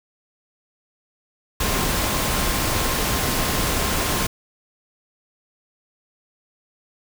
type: tone in noise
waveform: sine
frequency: 1057 Hz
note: C6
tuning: 17 cents sharp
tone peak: -33 dBFS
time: 1.6-4.27 s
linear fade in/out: 5 ms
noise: pink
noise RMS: -22 dBFS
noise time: 1.6-4.27 s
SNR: -14 dB
effects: none